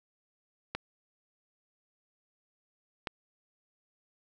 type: clicks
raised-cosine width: 0.3 ms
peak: -17 dBFS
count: 2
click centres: 0.75 / 3.072 s
effects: none